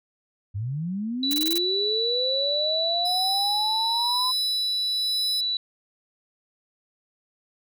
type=linear sweep; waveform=sine; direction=up; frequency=92.5 to 1021 Hz; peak=-26 dBFS; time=0.54-4.32 s; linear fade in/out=20 ms
type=tone; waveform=sine; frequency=3951 Hz; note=B7; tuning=in tune; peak=-23 dBFS; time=1.23-5.57 s; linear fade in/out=2 ms
type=noise bursts; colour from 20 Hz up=blue; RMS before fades=-28 dBFS; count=6; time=1.31-1.58 s; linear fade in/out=0 ms; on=25 ms; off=24 ms
type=tone with tremolo; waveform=sawtooth; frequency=5090 Hz; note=D#8; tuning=39 cents sharp; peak=-26 dBFS; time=3.05-5.41 s; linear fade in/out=5 ms; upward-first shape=sine; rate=1 Hz; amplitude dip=60%
effects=none